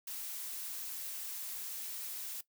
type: noise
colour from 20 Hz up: blue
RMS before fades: -42 dBFS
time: 0.07-2.41 s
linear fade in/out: 5 ms
effects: noise-tail reverb RT60 0.1 s tail -18 dB re dry